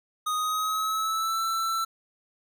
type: tone with pitch glide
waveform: square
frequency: 1244.5 to 1333.8 Hz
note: D#6 to E6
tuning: 0 to +20 cents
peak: -26 dBFS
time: 0.26-1.85 s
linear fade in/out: 10 ms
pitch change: +120 cents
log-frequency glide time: 0.36-1.42 s
effects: none